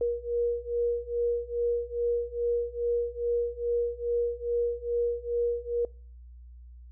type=beating tone pair; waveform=sine; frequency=474.3 / 476.7 Hz; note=A#4 / A#4; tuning=+30 / +39 cents; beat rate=2.4 Hz; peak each=-30 / -29 dBFS; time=0.01-5.85 s; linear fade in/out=2 ms; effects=noise-tail reverb RT60 0.4 s tail -24 dB re dry + added 60 Hz sine -45 dBFS peak until 6.91 s